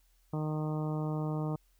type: harmonic tone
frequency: 153.8 Hz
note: D#3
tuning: 20 cents flat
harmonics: 1 / 2 / 3 / 4 / 5 / 6 / 7 / 8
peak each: -32 / -38 / -42 / -44 / -46 / -48 / -49 / -50 dBFS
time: 0.33-1.56 s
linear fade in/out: 5 ms
effects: added 42 Hz sine -65 dBFS peak until 1.79 s + white hiss -73 dBFS RMS until 1.79 s